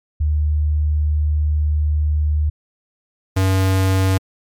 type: tone pair in turn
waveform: sine / square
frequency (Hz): 75.4 / 95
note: D2 / F#2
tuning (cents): +46 / +46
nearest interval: major third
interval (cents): 400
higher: second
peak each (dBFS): -14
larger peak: neither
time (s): 0.2-2.5 / 3.36-4.18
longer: first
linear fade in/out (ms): 10
effects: MP3 96 kbps